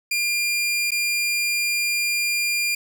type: tone with dropouts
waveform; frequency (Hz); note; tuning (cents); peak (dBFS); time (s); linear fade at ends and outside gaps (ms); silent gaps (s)
sawtooth; 2400; D7; +37; -17; 0.11-2.75; 5; 0.907-0.917
effects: none